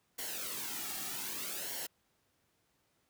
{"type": "noise with flanger", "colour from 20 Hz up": "white", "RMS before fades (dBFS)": -40, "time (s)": [0.18, 1.87], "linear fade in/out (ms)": 10, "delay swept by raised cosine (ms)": [0.8, 2], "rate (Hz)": 0.64, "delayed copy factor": -0.65, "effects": ["pink hiss -75 dBFS RMS until 3.09 s", "high-pass 80 Hz 12 dB/octave"]}